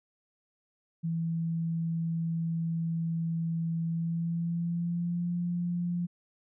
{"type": "tone with pitch glide", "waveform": "sine", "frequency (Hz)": [165.2, 174.42], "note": ["E3", "F3"], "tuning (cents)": [4, -2], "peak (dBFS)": -28, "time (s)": [1.03, 6.07], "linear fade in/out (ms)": 20, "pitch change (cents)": 94, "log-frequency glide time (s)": [3.85, 5.33], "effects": []}